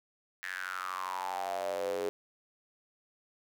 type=tone with high-pass filter sweep; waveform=square; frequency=46.25 Hz; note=F#1; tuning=in tune; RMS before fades=-36 dBFS; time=0.43-2.09 s; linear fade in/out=0 ms; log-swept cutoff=1800 to 420 Hz; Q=7.8; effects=none